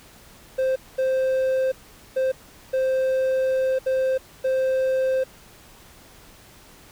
triangle tone bursts at uneven times, 523.3 Hz, C5, in tune, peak -17 dBFS, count 6, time 0.58-0.76 / 0.98-1.72 / 2.16-2.32 / 2.73-3.79 / 3.86-4.18 / 4.44-5.24 s, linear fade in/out 10 ms, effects pink hiss -49 dBFS RMS until 6.91 s

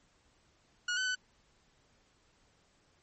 sawtooth tone with pitch steps, 1450 / 1515 / 1502 Hz, F#6 / F#6 / F#6, -35 / +40 / +26 cents, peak -27 dBFS, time 0.88-1.15 s, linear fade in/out 5 ms, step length 90 ms, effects pink hiss -69 dBFS RMS until 3.02 s + MP3 32 kbps

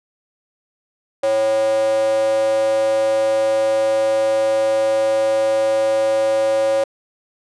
square tone with high-pass filter, 110 Hz, A2, in tune, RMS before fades -17 dBFS, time 1.23-6.84 s, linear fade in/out 5 ms, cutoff 560 Hz, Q 8.3, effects resampled to 24000 Hz

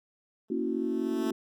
10% pulse tone with exponential growth, 219.4 Hz, A3, 5 cents flat, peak -26 dBFS, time 0.48-1.31 s, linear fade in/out 5 ms, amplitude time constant 180 ms
sine chord, F# dominant seventh, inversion first, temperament equal, 233.1 / 277.2 / 329.6 / 370 Hz, A#3 / C#4 / E4 / F#4, 0 / 0 / 0 / 0 cents, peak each -33 dBFS, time 0.5-1.32 s, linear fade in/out 5 ms
effects none

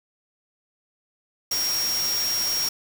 sine tone in noise, 5588 Hz, F8, in tune, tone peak -23 dBFS, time 1.51-2.69 s, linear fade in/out 5 ms, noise white, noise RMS -30 dBFS, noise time 1.51-2.69 s, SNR +4 dB, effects none

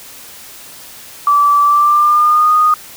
sine tone with pitch glide, 1159 to 1235 Hz, D6 to D#6, -23 to -13 cents, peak -7 dBFS, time 1.27-2.74 s, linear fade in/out 2 ms, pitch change +110 cents, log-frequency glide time 1.62-2.52 s, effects white hiss -35 dBFS RMS until 2.96 s

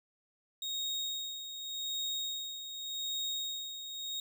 35% pulse tone with tremolo, 3746 Hz, A#7, 8 cents sharp, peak -31 dBFS, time 0.62-4.2 s, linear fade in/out 2 ms, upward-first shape sine, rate 0.86 Hz, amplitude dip 60%, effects none

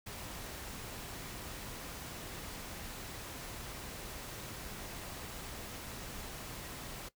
pink noise, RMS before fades -45 dBFS, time 0.06-7.09 s, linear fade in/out 10 ms, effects noise-tail reverb RT60 0.1 s tail -17 dB re dry

